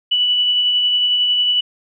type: tone with tremolo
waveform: sine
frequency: 2960 Hz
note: F#7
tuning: in tune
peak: -12 dBFS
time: 0.11-1.61 s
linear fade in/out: 10 ms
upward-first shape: sine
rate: 11 Hz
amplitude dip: 25%
effects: none